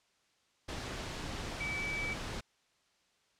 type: tone in noise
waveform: sine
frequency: 2300 Hz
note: D7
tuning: 37 cents flat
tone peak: -35 dBFS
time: 1.6-2.14 s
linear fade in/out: 10 ms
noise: pink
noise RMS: -40 dBFS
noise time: 0.68-2.41 s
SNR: +2 dB
effects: white hiss -72 dBFS RMS until 3.39 s + low-pass 6000 Hz 12 dB/octave